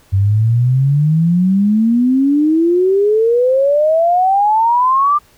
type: exponential sweep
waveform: sine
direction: up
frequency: 94.9 to 1200 Hz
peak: -9 dBFS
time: 0.12-5.19 s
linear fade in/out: 20 ms
effects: pink hiss -50 dBFS RMS until 5.37 s